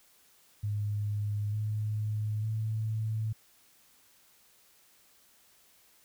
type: tone with pitch steps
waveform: sine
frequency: 103.83 / 106.75 / 109.75 Hz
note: G#2 / G#2 / A2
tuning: 0 / +48 / -4 cents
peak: -29 dBFS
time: 0.63-3.33 s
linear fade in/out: 10 ms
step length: 900 ms
effects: white hiss -63 dBFS RMS until 6.04 s